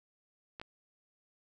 clicks, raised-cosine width 0.3 ms, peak -27 dBFS, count 2, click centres 0.598 / 0.615 s, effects none

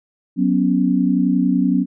sine chord, F# suspended fourth, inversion none, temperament just, 185 / 246.7 / 277.5 Hz, F#3 / B3 / C#4, 0 / -2 / +2 cents, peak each -18 dBFS, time 0.36-1.86 s, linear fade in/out 50 ms, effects none

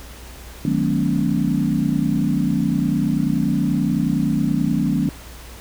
sine tone cluster, 154.3 / 184.1 / 213.1 / 244.4 / 283.2 Hz, D#3 / F#3 / G#3 / B3 / C#4, -14 / -8 / +45 / -18 / +37 cents, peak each -23 dBFS, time 0.65-5.09 s, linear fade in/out 2 ms, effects added 60 Hz sine -38 dBFS peak until 5.6 s + pink hiss -41 dBFS RMS until 5.6 s

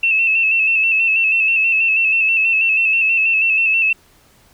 sine tone with vibrato, 2645 Hz, E7, 5 cents sharp, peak -12 dBFS, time 0.03-3.93 s, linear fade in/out 5 ms, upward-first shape square, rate 6.2 Hz, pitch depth 36 cents each way, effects pink hiss -52 dBFS RMS until 4.53 s

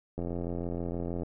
click train, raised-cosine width 2 ms, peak -22 dBFS, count 92, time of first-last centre 0.18-1.233 s, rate 86.4 Hz, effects none

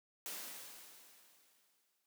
white noise with exponential decay, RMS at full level -43 dBFS, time 0.26-2.06 s, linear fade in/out 1 ms, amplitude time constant 390 ms, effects high-pass 200 Hz 12 dB/octave

